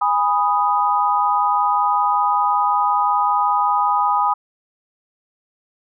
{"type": "chord", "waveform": "sine", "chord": "G# minor", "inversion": "none", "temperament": "equal with one note detuned", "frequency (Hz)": [822.5, 987.8, 1244.5], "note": ["G#5", "B5", "D#6"], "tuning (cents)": [-17, 0, 0], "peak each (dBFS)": -19, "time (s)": [0.01, 4.34], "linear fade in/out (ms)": 10, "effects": []}